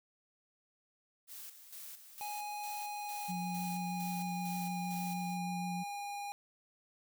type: noise with tremolo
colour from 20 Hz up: blue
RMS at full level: -48 dBFS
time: 1.27-5.38 s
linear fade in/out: 50 ms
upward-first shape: square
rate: 2.2 Hz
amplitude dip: 60%
type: tone with pitch glide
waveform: square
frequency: 830.6 to 812.6 Hz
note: G#5 to G#5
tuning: 0 to -38 cents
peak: -40 dBFS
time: 2.21-6.32 s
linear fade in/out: 0 ms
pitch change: -38 cents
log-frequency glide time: 2.7-4.79 s
type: tone with vibrato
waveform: sine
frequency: 178.4 Hz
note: F3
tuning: 37 cents sharp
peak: -37 dBFS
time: 3.28-5.84 s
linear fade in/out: 20 ms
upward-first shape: sine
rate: 6.4 Hz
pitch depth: 16 cents each way
effects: none